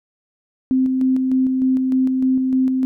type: tone with tremolo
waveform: sine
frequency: 260.1 Hz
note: C4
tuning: 10 cents flat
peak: -13 dBFS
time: 0.71-2.85 s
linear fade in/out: 0 ms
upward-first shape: square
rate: 3.3 Hz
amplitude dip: 30%
effects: none